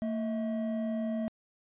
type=tone pair together; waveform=triangle; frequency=226.5 / 640 Hz; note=A#3 / D#5; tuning=-50 / +49 cents; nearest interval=octave + tritone; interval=1799 cents; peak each=-28 / -34 dBFS; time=0.02-1.28 s; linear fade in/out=0 ms; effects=tanh soft clip ceiling -23 dBFS + resampled to 8000 Hz